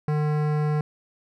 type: tone with hard clipping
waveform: sine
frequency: 150.7 Hz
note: D3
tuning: 45 cents sharp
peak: -23 dBFS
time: 0.08-0.81 s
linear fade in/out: 2 ms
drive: 17 dB
effects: none